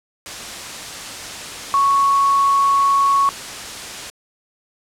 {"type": "tone in noise", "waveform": "sine", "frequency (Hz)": 1108.7, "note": "C#6", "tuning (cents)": 0, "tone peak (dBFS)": -12, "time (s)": [1.74, 3.29], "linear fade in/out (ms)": 0, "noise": "white", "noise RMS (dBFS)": -30, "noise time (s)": [0.26, 4.1], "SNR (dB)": 15, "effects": ["low-pass 8000 Hz 12 dB/octave"]}